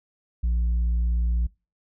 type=tone with tanh clipping; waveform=sine; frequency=58.27 Hz; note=A#1; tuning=in tune; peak=-21 dBFS; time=0.43-1.47 s; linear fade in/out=10 ms; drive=3 dB; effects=noise-tail reverb RT60 0.3 s tail -24 dB re dry